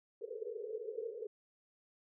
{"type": "band-pass noise", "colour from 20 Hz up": "white", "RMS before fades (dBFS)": -43, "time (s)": [0.21, 1.27], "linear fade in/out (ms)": 5, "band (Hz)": [420, 480], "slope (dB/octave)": 96, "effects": []}